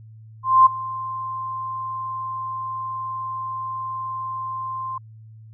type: tone with ADSR envelope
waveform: sine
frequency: 1046.5 Hz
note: C6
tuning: in tune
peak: -7 dBFS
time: 0.43-4.98 s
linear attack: 230 ms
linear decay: 12 ms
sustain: -19 dB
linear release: 4 ms
effects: added 110 Hz sine -41 dBFS peak until 5.53 s